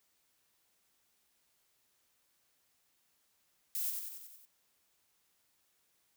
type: noise with echo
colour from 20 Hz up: violet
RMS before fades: -36 dBFS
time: 3.75-3.9 s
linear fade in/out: 0 ms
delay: 92 ms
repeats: 6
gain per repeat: -4 dB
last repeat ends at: 4.452 s
effects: white hiss -75 dBFS RMS until 6.16 s